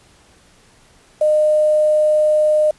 sine tone with quantisation, 610 Hz, D#5, 34 cents flat, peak -11 dBFS, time 1.21-2.71 s, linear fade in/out 5 ms, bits 6, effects pink hiss -51 dBFS RMS until 2.78 s + resampled to 24000 Hz

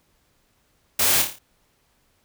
white noise with echo, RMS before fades -20 dBFS, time 0.99-1.22 s, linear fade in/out 5 ms, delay 28 ms, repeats 6, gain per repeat -5 dB, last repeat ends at 1.388 s, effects pink hiss -65 dBFS RMS until 2.24 s

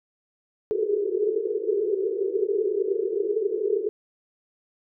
pink band-pass noise, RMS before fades -25 dBFS, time 0.71-3.89 s, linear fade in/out 0 ms, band 380 to 440 Hz, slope 96 dB/octave, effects none

